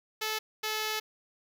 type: tone pair in turn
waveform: 5% pulse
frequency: 434.2 / 432.3 Hz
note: A4 / A4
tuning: -23 / -31 cents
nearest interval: unison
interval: 8 cents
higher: first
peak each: -19 dBFS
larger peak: neither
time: 0.21-0.39 / 0.63-1 s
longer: second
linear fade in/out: 10 ms
effects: none